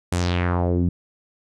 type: tone with low-pass filter sweep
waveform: sawtooth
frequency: 88.4 Hz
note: F2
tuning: 22 cents sharp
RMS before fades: -21 dBFS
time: 0.12-0.89 s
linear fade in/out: 5 ms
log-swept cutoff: 10000 to 190 Hz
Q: 2.6
effects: none